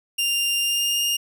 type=tone with pitch glide; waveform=sawtooth; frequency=2794 to 2826 Hz; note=F7 to F7; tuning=0 to +20 cents; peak=-17 dBFS; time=0.18-1.17 s; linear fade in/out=10 ms; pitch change=+20 cents; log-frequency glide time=0.59-1 s; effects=none